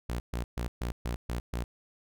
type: tone bursts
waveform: sawtooth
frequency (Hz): 59.5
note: A#1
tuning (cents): +36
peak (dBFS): -27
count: 7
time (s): 0.09-1.64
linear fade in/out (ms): 5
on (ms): 110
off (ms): 130
effects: none